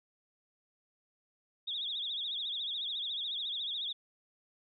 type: tone with vibrato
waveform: sine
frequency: 3527 Hz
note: A7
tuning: 3 cents sharp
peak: -34 dBFS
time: 1.67-3.93 s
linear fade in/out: 10 ms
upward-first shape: triangle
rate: 14 Hz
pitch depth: 160 cents each way
effects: none